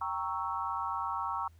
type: chord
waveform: sine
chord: G diminished seventh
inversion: none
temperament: equal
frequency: 784 / 932.3 / 1108.7 / 1318.5 Hz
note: G5 / Bb5 / Db6 / Fb6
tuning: 0 / 0 / 0 / 0 cents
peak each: -40 / -36 / -36 / -38 dBFS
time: 0.01-1.48 s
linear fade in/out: 5 ms
effects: added 82 Hz sine -55 dBFS peak until 1.59 s + pink hiss -70 dBFS RMS until 1.59 s

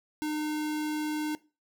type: tone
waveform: square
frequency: 304.2 Hz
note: D#4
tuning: 39 cents flat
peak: -30 dBFS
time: 0.22-1.35 s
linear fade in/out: 0 ms
effects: noise-tail reverb RT60 0.3 s tail -19 dB re dry

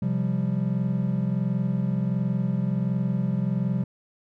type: chord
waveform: triangle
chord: C suspended fourth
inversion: none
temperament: equal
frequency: 130.81 / 174.61 / 196 Hz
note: C3 / F3 / G3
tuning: 0 / 0 / 0 cents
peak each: -25 dBFS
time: 0.02-3.84 s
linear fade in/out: 5 ms
effects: none

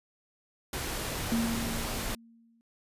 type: noise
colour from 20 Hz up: pink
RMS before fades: -34 dBFS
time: 0.73-2.15 s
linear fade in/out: 2 ms
type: tone with exponential decay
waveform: sine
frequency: 230 Hz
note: A#3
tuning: 23 cents flat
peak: -24 dBFS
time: 1.32-2.61 s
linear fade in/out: 0 ms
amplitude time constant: 280 ms
effects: resampled to 32000 Hz

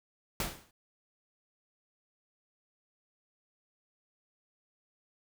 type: noise with exponential decay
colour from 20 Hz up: pink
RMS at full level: -30 dBFS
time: 0.4-0.71 s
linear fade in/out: 2 ms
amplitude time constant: 66 ms
effects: none

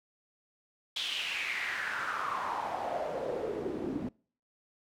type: noise with band-pass filter sweep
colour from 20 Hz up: pink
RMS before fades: -35 dBFS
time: 0.96-4.09 s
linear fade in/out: 5 ms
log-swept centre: 3500 to 260 Hz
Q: 4.7
effects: noise-tail reverb RT60 0.5 s tail -26 dB re dry

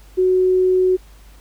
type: tone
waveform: sine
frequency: 370 Hz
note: F#4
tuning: in tune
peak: -12 dBFS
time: 0.17-0.97 s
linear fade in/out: 20 ms
effects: added 50 Hz sine -42 dBFS peak until 1.4 s + pink hiss -51 dBFS RMS until 1.4 s

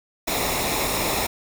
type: noise with comb filter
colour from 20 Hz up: pink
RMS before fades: -24 dBFS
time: 0.27-1.27 s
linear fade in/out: 10 ms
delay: 0.65 ms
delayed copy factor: -0.6
effects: none

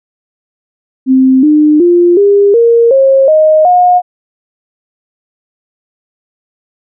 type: tone with pitch steps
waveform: sine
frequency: 261.6 / 302.2 / 349.2 / 403.4 / 466.1 / 538.5 / 622.2 / 718.9 Hz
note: C4 / D4 / F4 / G4 / A#4 / C5 / D#5 / F5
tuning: 0 / +50 / 0 / +50 / 0 / +50 / 0 / +50 cents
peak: -3 dBFS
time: 1.06-4.02 s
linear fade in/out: 50 ms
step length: 370 ms
effects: none

